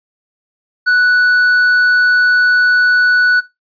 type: tone with tanh clipping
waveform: triangle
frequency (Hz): 1480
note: F#6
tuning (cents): 0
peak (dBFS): -9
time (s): 0.86-3.41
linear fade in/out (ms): 20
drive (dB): 10
effects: noise-tail reverb RT60 0.2 s tail -17 dB re dry + resampled to 11025 Hz